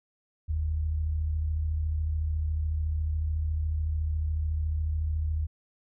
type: tone pair together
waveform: sine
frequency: 43.85 / 77.78 Hz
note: F1 / D#2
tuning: +8 / 0 cents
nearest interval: minor seventh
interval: 992 cents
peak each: -35 / -26 dBFS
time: 0.48-5.47 s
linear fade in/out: 20 ms
effects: none